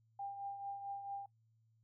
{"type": "tone with tremolo", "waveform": "sine", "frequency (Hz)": 797, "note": "G5", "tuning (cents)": 28, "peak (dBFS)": -39, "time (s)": [0.19, 1.26], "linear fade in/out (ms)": 5, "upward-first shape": "triangle", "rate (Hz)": 4.5, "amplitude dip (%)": 60, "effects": ["noise-tail reverb RT60 0.1 s tail -22 dB re dry", "added 112 Hz sine -70 dBFS peak until 1.83 s"]}